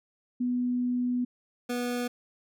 sine / 25% pulse tone pair in turn, 246.9 / 244.2 Hz, B3 / B3, 0 / -19 cents, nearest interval unison, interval 19 cents, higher first, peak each -25 dBFS, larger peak neither, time 0.4-1.25 / 1.69-2.08 s, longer first, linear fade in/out 10 ms, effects none

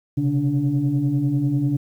sine tone cluster, 129.8 / 139.9 / 290.3 Hz, C3 / C#3 / D4, -13 / +16 / -20 cents, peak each -24 / -20 / -21 dBFS, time 0.17-1.77 s, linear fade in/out 10 ms, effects tanh soft clip ceiling -11 dBFS + 9-bit

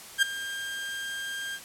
30% pulse tone with ADSR envelope, 1600 Hz, G6, 35 cents sharp, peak -14 dBFS, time 0.18-1.6 s, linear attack 43 ms, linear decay 9 ms, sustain -16 dB, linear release 59 ms, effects white hiss -45 dBFS RMS until 1.64 s + low-pass 12000 Hz 12 dB/octave

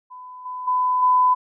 sine tone with level steps, 1004 Hz, B5, 28 cents sharp, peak -36 / -28 / -17 / -13 dBFS, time 0.1-1.35 s, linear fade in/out 20 ms, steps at 0.45 / 0.67 / 1.02 s, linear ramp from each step 10 ms, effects none

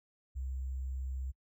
sine tone with sample-and-hold, 65.4 Hz, C2, in tune, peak -35 dBFS, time 0.35-1.32 s, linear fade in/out 20 ms, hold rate 7350 Hz, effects noise-tail reverb RT60 0.1 s tail -26 dB re dry

